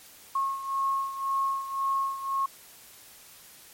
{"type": "beating tone pair", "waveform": "sine", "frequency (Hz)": [1087, 1088.9], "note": ["C#6", "C#6"], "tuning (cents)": [-34, -31], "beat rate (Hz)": 1.9, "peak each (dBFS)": [-27, -32], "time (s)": [0.35, 2.46], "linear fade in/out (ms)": 5, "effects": ["white hiss -51 dBFS RMS until 3.73 s", "MP3 64 kbps"]}